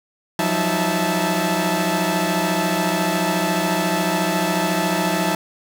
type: tone cluster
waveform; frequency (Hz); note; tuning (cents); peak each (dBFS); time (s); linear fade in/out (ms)
sawtooth; 173.7 / 187.8 / 313.8 / 661 / 873; F3 / F#3 / D#4 / E5 / A5; -9 / +26 / +15 / +5 / -14; -21; 0.39-5.35; 2
effects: none